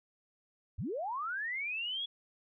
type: linear sweep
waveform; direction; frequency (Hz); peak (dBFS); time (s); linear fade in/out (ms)
sine; up; 56.9 to 3396; -34; 0.78-2.06; 10
effects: none